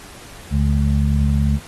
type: harmonic tone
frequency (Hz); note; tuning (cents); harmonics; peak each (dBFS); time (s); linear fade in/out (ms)
71; C#2; +42; 1 / 2 / 3; -16 / -19 / -21; 0.5-1.6; 50
effects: pink hiss -40 dBFS RMS until 1.67 s + AAC 32 kbps